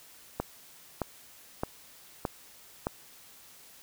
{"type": "click train", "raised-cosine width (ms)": 1, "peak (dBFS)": -15, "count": 5, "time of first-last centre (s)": [0.4, 2.869], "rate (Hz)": 1.62, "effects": ["white hiss -54 dBFS RMS until 3.82 s"]}